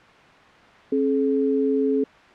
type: tone pair together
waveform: sine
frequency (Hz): 269.2 / 427.4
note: C4 / G#4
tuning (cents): +49 / +50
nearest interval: minor sixth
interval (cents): 801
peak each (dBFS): -21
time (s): 0.92-2.04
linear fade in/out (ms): 5
effects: white hiss -48 dBFS RMS until 2.34 s + low-pass 2000 Hz 12 dB/octave